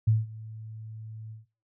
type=tone with ADSR envelope; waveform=sine; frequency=110 Hz; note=A2; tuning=in tune; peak=-17 dBFS; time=0.07-1.46 s; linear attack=10 ms; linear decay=180 ms; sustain=-21 dB; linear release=150 ms; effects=noise-tail reverb RT60 0.4 s tail -25 dB re dry